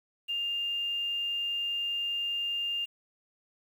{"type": "tone with quantisation", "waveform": "sine", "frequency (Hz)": 2805, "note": "F7", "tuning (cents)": 7, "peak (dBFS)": -29, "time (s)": [0.28, 2.86], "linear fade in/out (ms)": 20, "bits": 9, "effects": []}